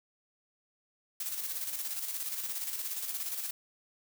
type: noise with tremolo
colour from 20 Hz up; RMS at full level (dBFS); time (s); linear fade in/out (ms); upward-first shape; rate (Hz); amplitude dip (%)
blue; -35; 1.2-3.51; 5; square; 17; 45
effects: none